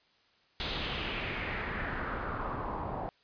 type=noise with low-pass filter sweep; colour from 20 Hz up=pink; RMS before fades=-36 dBFS; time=0.6-3.09 s; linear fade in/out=0 ms; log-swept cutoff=3900 to 780 Hz; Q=2.9; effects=white hiss -67 dBFS RMS until 3.23 s + resampled to 11025 Hz